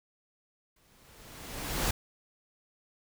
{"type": "noise with exponential growth", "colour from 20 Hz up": "pink", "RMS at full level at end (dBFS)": -28, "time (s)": [0.76, 1.91], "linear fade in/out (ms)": 5, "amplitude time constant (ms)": 250, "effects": []}